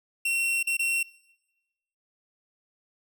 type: tone with dropouts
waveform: 45% pulse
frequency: 2723 Hz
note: F7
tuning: 44 cents flat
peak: -24 dBFS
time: 0.25-1.03 s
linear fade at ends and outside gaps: 5 ms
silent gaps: 0.629-0.67 / 0.77-0.792 s
effects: noise-tail reverb RT60 1.0 s tail -21 dB re dry